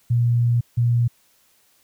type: tone bursts at uneven times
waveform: sine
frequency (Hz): 119.2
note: A#2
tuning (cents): +39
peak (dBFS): -15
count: 2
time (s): 0.1-0.61 / 0.77-1.08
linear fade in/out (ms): 10
effects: white hiss -60 dBFS RMS until 1.83 s